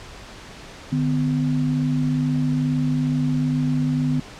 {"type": "tone pair together", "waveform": "sine", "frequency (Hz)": [150, 252.3], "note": ["D3", "B3"], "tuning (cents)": [37, 37], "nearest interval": "major sixth", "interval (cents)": 900, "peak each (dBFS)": -21, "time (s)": [0.92, 4.2], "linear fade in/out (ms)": 5, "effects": ["pink hiss -40 dBFS RMS until 4.39 s", "low-pass 6000 Hz 12 dB/octave"]}